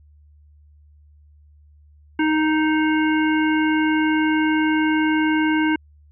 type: harmonic tone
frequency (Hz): 311.1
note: D#4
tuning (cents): 0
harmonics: 1 / 3 / 5 / 7 / 9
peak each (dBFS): -17 / -26 / -25 / -29 / -33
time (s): 2.19-5.76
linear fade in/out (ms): 5
effects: added 74 Hz sine -48 dBFS peak until 6.11 s